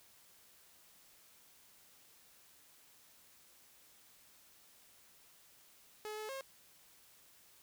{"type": "tone with pitch steps", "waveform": "sawtooth", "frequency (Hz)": [426.3, 430.1, 538], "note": ["G#4", "A4", "C5"], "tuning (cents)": [45, -39, 48], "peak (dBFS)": -38, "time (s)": [6.05, 6.41], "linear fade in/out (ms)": 0, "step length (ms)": 120, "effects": ["white hiss -64 dBFS RMS until 7.62 s"]}